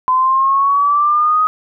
sine exponential sweep, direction up, 1017 to 1261 Hz, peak -10 dBFS, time 0.08-1.47 s, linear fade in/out 0 ms, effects none

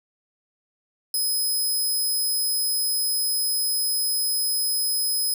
10% pulse tone, 5080 Hz, D#8, 35 cents sharp, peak -16 dBFS, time 1.14-5.34 s, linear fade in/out 2 ms, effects none

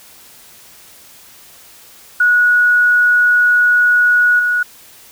sine tone with level steps, 1460 Hz, F#6, 24 cents flat, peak -8 / -12 dBFS, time 2.2-4.63 s, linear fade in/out 5 ms, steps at 4.39 s, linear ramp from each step 5 ms, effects white hiss -42 dBFS RMS until 5.11 s

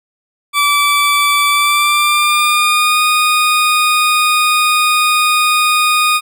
20% pulse tone with pitch glide, 1158 to 1234 Hz, D6 to D#6, -25 to -15 cents, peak -5 dBFS, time 0.53-6.21 s, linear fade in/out 50 ms, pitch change +110 cents, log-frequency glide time 1.49-3.02 s, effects none

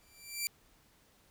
10% pulse tone with exponential growth, 2349 Hz, D7, in tune, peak -21 dBFS, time 0.01-0.47 s, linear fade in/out 0 ms, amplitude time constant 98 ms, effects pink hiss -66 dBFS RMS until 1.3 s

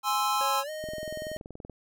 square chord, Ab augmented, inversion none, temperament equal, 830.6 / 1046.5 / 1318.5 Hz, Ab5 / C6 / E6, 0 / 0 / 0 cents, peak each -30 dBFS, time 0.03-0.64 s, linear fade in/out 50 ms
square tone with pitch glide, 549 to 619.8 Hz, C#5 to D#5, -17 to -7 cents, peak -35 dBFS, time 0.41-1.37 s, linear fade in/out 0 ms, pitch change +210 cents, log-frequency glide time 0.63-0.7 s
click train, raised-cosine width 2 ms, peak -28 dBFS, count 19, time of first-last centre 0.84-1.697 s, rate 21 Hz
effects none

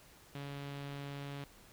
sawtooth tone with low-pass filter, 141.2 Hz, C#3, 32 cents sharp, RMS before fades -44 dBFS, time 0.35-1.44 s, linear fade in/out 2 ms, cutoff 3500 Hz, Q 1.7, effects pink hiss -60 dBFS RMS until 1.72 s

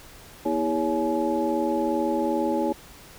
sine tone cluster, 242.3 / 322.1 / 404.5 / 561 / 849 Hz, B3 / E4 / G#4 / C#5 / G#5, -33 / -40 / -46 / +21 / +38 cents, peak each -29 / -26 / -30 / -28 / -29 dBFS, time 0.45-2.73 s, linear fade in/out 10 ms, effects pink hiss -47 dBFS RMS until 3.18 s

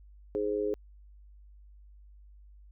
harmonic tone, 104.4 Hz, G#2, 10 cents sharp, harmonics 3 / 4 / 5, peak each -36 / -29 / -36 dBFS, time 0.35-0.74 s, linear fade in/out 0 ms, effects added 50 Hz sine -51 dBFS peak until 2.71 s

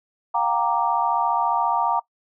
sine chord, G minor seventh, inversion third, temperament equal with one note detuned, 709.4 / 784 / 932.3 / 1174.7 Hz, F5 / G5 / Bb5 / D6, +27 / 0 / 0 / 0 cents, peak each -26 / -26 / -21 / -26 dBFS, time 0.34-2 s, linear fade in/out 10 ms, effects noise-tail reverb RT60 0.1 s tail -21 dB re dry

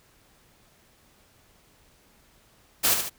white noise with echo, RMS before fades -21 dBFS, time 2.83-2.95 s, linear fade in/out 20 ms, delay 74 ms, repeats 2, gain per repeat -6 dB, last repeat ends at 3.098 s, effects pink hiss -60 dBFS RMS until 3.18 s

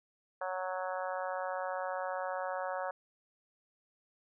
harmonic tone, 185 Hz, F#3, in tune, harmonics 3 / 4 / 5 / 6 / 7 / 8 / 9, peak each -38 / -40 / -42 / -44 / -45 / -46 / -47 dBFS, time 0.41-2.91 s, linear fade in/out 5 ms, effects none

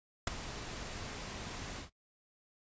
pink noise with ADSR envelope, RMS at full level -29 dBFS, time 0.27-1.9 s, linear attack 4 ms, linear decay 13 ms, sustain -14 dB, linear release 120 ms, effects noise-tail reverb RT60 0.1 s tail -17 dB re dry + resampled to 16000 Hz

